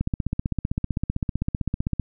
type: click train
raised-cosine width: 5 ms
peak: -11 dBFS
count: 32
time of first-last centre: 0.01-1.997 s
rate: 15.6 Hz
effects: none